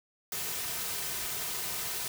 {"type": "noise with comb filter", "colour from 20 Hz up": "white", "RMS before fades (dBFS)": -35, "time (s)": [0.32, 2.08], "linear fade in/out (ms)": 2, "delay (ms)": 3.6, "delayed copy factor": -0.5, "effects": []}